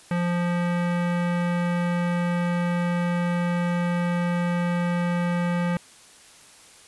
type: tone with low-pass filter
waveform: square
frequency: 174.61 Hz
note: F3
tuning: in tune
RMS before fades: -24 dBFS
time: 0.11-5.77 s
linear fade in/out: 2 ms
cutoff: 2100 Hz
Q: 1.4
effects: white hiss -50 dBFS RMS until 6.87 s + resampled to 24000 Hz